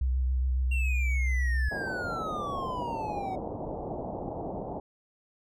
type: tone with vibrato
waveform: sine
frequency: 64 Hz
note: C2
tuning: 38 cents flat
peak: -24 dBFS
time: 0.01-1.69 s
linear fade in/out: 5 ms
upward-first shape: sine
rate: 7.2 Hz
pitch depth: 31 cents each way
type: exponential sweep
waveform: triangle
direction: down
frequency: 2769 to 740 Hz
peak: -31 dBFS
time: 0.71-3.36 s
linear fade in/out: 10 ms
type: low-pass noise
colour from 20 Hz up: white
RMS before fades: -36 dBFS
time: 1.71-4.8 s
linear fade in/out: 5 ms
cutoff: 830 Hz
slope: 48 dB/octave
effects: none